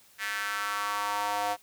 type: tone with high-pass filter sweep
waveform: square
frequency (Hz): 102.8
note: G#2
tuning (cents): -17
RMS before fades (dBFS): -31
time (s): 0.18-1.57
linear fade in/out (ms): 50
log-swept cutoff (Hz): 1800 to 720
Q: 3.3
effects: white hiss -59 dBFS RMS until 1.62 s + high-pass 60 Hz 12 dB/octave